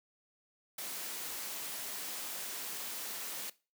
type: noise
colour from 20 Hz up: white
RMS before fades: -41 dBFS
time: 0.78-3.5 s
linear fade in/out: 5 ms
effects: noise-tail reverb RT60 0.3 s tail -19 dB re dry + high-pass 200 Hz 12 dB/octave